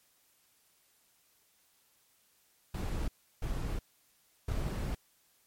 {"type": "noise bursts at uneven times", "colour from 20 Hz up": "brown", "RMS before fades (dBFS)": -34, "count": 3, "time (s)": [[2.74, 3.08], [3.42, 3.79], [4.48, 4.95]], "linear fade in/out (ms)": 5, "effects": ["white hiss -69 dBFS RMS until 5.46 s", "MP3 64 kbps"]}